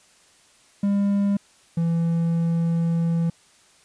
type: tone pair in turn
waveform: triangle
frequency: 200.7 / 167.18 Hz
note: G3 / E3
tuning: +41 / +25 cents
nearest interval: minor third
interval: 316 cents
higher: first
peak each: -16 / -17 dBFS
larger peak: first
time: 0.83-1.37 / 1.77-3.3 s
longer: second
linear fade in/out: 5 ms
effects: white hiss -56 dBFS RMS until 3.84 s + resampled to 22050 Hz